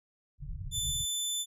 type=low-pass noise; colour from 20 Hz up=pink; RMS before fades=-39 dBFS; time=0.38-1.06 s; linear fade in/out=50 ms; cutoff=160 Hz; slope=96 dB/octave
type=tone; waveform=20% pulse; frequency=3520 Hz; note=A7; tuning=in tune; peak=-25 dBFS; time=0.71-1.46 s; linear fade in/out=50 ms
effects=none